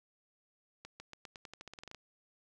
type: accelerating click train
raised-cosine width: 0.2 ms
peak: -30 dBFS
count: 15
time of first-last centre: 0.85-1.947 s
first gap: 150 ms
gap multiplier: 0.89
effects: none